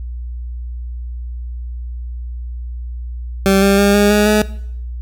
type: tone with pitch steps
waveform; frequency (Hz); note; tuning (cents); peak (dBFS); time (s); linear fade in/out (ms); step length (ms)
20% pulse; 194.4 / 197.8 / 201.3 / 204.8 / 208.4 / 212; G3 / G3 / G3 / G#3 / G#3 / G#3; -14 / +16 / +46 / -24 / +6 / +36; -5; 3.46-4.42; 0; 160
effects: noise-tail reverb RT60 0.7 s tail -19 dB re dry + added 60 Hz sine -23 dBFS peak until 5.01 s